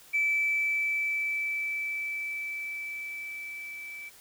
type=tone with level ramp; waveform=sine; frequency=2315 Hz; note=D7; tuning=25 cents flat; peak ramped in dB=-22 to -39 dBFS; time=0.13-4.1 s; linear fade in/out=20 ms; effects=tanh soft clip ceiling -19 dBFS + white hiss -54 dBFS RMS until 4.2 s